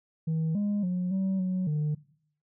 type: tone with pitch steps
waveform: sine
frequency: 160.2 / 205.3 / 180.5 / 191.2 / 184.8 / 150.7 Hz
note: E3 / G#3 / F#3 / G3 / F#3 / D3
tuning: -49 / -20 / -43 / -43 / -2 / +45 cents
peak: -23 dBFS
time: 0.27-1.95 s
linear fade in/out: 10 ms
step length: 280 ms
effects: noise-tail reverb RT60 0.6 s tail -20 dB re dry + tanh soft clip ceiling -24 dBFS